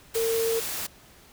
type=tone in noise; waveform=sine; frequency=454.7 Hz; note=A#4; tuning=43 cents flat; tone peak=-23 dBFS; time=0.15-0.6 s; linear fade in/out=10 ms; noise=white; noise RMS=-32 dBFS; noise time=0.14-0.87 s; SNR=+6 dB; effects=pink hiss -53 dBFS RMS until 1.32 s